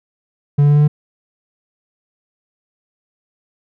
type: tone with pitch steps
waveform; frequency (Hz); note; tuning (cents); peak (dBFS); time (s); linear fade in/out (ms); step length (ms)
triangle; 143.9 / 145.15 / 146.42 / 147.69 / 148.97; D3 / D3 / D3 / D3 / D3; -35 / -20 / -5 / +10 / +25; -6; 0.58-0.88; 10; 60
effects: none